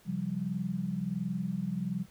sine chord, C suspended fourth, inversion none, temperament equal with one note detuned, 134.1 / 174.61 / 196 Hz, C3 / F3 / G3, +43 / 0 / 0 cents, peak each -39 / -34 / -34 dBFS, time 0.05-2.06 s, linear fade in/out 50 ms, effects pink hiss -61 dBFS RMS until 2.1 s

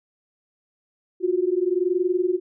sine tone pair together, 351.3 / 372.2 Hz, F4 / F#4, +10 / +10 cents, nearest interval minor second, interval 100 cents, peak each -22 dBFS, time 1.2-2.4 s, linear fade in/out 50 ms, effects none

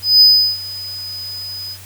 triangle tone with ADSR envelope, 5000 Hz, D#8, 8 cents sharp, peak -3 dBFS, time 0.02-1.78 s, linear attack 190 ms, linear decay 360 ms, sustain -21 dB, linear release 65 ms, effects added 95 Hz sine -39 dBFS peak until 1.85 s + white hiss -39 dBFS RMS until 1.85 s

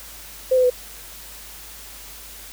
sine tone with pitch steps, 516 / 507 / 497.8 Hz, C5 / B4 / B4, -24 / +45 / +14 cents, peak -13 dBFS, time 0.51-0.702 s, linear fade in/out 10 ms, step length 64 ms, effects added 50 Hz sine -46 dBFS peak until 2.52 s + white hiss -40 dBFS RMS until 2.52 s

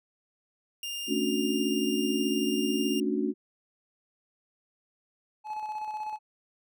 sawtooth tone, 2806 Hz, F7, 8 cents sharp, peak -30 dBFS, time 0.83-3 s, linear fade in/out 2 ms
sine chord, D major seventh, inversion second, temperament just, 220.2 / 275.3 / 293.7 / 367.1 Hz, A3 / C#4 / D4 / F#4, +2 / -12 / 0 / -14 cents, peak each -31 dBFS, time 1.07-3.34 s, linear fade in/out 50 ms
triangle tone with tremolo, 856 Hz, A5, 48 cents flat, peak -29 dBFS, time 5.44-6.19 s, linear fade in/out 50 ms, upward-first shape square, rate 16 Hz, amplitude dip 40%
effects none

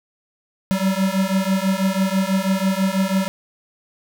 square beating tone pair, 188.7 / 194.8 Hz, F#3 / G3, +34 / -11 cents, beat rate 6.1 Hz, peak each -21 dBFS, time 0.71-3.28 s, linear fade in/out 0 ms, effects none

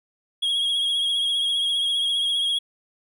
triangle tone with vibrato, 3294 Hz, G#7, 15 cents flat, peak -19 dBFS, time 0.42-2.59 s, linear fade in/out 10 ms, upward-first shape triangle, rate 15 Hz, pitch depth 43 cents each way, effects none

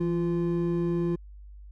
triangle tone pair together, 168.51 / 346.3 Hz, E3 / F4, +38 / -15 cents, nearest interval octave, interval 1247 cents, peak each -25 dBFS, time 0-1.16 s, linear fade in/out 10 ms, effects added 50 Hz sine -43 dBFS peak until 1.71 s

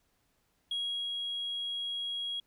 sine tone with ADSR envelope, 3300 Hz, G#7, 12 cents flat, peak -29 dBFS, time 0.71-2.4 s, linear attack 4 ms, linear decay 380 ms, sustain -3 dB, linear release 4 ms, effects tanh soft clip ceiling -29 dBFS + pink hiss -74 dBFS RMS until 2.46 s

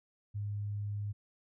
sine tone, 102.9 Hz, G#2, 16 cents flat, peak -34 dBFS, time 0.34-1.13 s, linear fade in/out 20 ms, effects none

